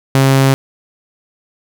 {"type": "tone", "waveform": "sawtooth", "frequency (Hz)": 135, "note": "C#3", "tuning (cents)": -45, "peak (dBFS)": -4, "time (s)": [0.15, 0.54], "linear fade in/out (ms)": 0, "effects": []}